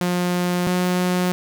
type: tone pair in turn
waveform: sawtooth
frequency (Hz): 177.9 / 180.49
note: F3 / F#3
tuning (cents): +32 / -43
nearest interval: unison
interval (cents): 25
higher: second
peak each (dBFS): -15 / -14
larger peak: second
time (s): 0.01-0.67 / 0.67-1.32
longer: first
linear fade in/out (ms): 0
effects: none